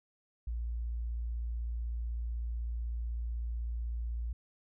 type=tone; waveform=sine; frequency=58 Hz; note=A#1; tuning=8 cents flat; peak=-33 dBFS; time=0.47-4.33 s; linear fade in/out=5 ms; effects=none